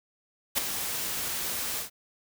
white noise with ADSR envelope, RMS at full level -23 dBFS, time 0.55-1.9 s, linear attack 29 ms, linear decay 9 ms, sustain -9 dB, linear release 110 ms, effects none

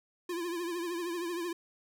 square tone with vibrato, 345 Hz, F4, 21 cents flat, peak -34 dBFS, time 0.29-1.53 s, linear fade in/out 5 ms, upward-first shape triangle, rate 13 Hz, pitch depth 86 cents each way, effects none

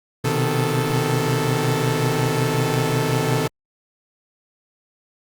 sawtooth tone cluster, 124.3 / 129.8 / 155.4 / 438.2 Hz, B2 / C3 / D#3 / A4, +12 / -13 / -2 / -7 cents, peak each -20 dBFS, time 0.24-3.48 s, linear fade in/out 10 ms, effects Opus 48 kbps

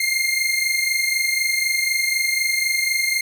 sawtooth tone pair together, 2105 / 2129 Hz, C7 / C7, +10 / +30 cents, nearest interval unison, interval 20 cents, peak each -18 dBFS, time 0-3.21 s, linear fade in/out 5 ms, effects none

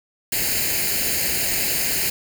white noise with comb filter, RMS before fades -22 dBFS, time 0.32-2.1 s, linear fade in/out 5 ms, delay 0.43 ms, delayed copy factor +0.75, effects none

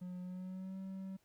triangle tone with pitch glide, 180.6 to 191.12 Hz, F#3 to G3, -42 to -44 cents, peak -40 dBFS, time 0.01-1.17 s, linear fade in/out 10 ms, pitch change +98 cents, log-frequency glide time 0.22-0.78 s, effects pink hiss -75 dBFS RMS until 1.24 s

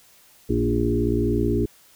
harmonic tone with a mistuned harmonic, 58.5 Hz, A#1, 7 cents sharp, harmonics 1 / 2 / 4 / 5 / 6 / 7, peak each -26 / -26 / -26 / -26 / -26 / -26 dBFS, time 0.49-1.66 s, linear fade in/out 10 ms, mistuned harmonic 5, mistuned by +19 cents, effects white hiss -54 dBFS RMS until 1.95 s

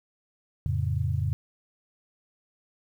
sine chord, F augmented, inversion none, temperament equal, 87.31 / 110 / 138.59 Hz, F2 / A2 / C#3, 0 / 0 / 0 cents, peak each -28 / -29 / -29 dBFS, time 0.66-1.33 s, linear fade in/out 0 ms, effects 10-bit

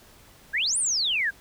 sine exponential two-way sweep, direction up then down, 1539 to 9760 to 1539 Hz, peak -22 dBFS, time 0.53-1.31 s, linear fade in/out 20 ms, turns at 0.78 s, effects pink hiss -53 dBFS RMS until 1.4 s

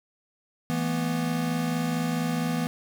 square chord, E suspended fourth, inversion none, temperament equal with one note detuned, 164.81 / 220 / 244.4 Hz, E3 / A3 / B3, 0 / 0 / -18 cents, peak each -29 / -35 / -29 dBFS, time 0.7-2.67 s, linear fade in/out 0 ms, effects none

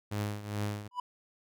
sawtooth tone with tremolo, 103.83 Hz, G#2, in tune, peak -26 dBFS, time 0.11-0.88 s, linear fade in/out 10 ms, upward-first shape triangle, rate 2.4 Hz, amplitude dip 80%
triangle tone with exponential growth, 987.8 Hz, B5, in tune, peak -26 dBFS, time 0.91-1 s, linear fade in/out 5 ms, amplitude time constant 19 ms
effects none

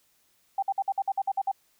sine tone bursts, 784 Hz, G5, in tune, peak -23 dBFS, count 10, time 0.58-1.516 s, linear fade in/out 5 ms, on 45 ms, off 54 ms, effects white hiss -67 dBFS RMS until 1.79 s

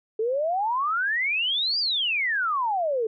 sine exponential two-way sweep, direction up then down, 425.3 to 4908 to 425.3 Hz, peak -22 dBFS, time 0.19-3.07 s, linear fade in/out 5 ms, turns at 1.79 s, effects none

